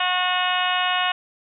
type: harmonic tone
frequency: 363.7 Hz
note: F#4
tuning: 30 cents flat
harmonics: 2 / 3 / 4 / 5 / 6 / 7 / 8 / 9 / 10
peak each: -25 / -26 / -28 / -29 / -33 / -29 / -25 / -37 / -34 dBFS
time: 0-1.12 s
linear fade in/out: 5 ms
effects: none